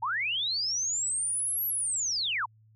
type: linear two-way sweep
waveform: sine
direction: up then down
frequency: 830.6 to 11840 to 830.6 Hz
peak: -27 dBFS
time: 0.02-2.46 s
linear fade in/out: 10 ms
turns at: 1.66 s
effects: added 109 Hz sine -57 dBFS peak until 2.75 s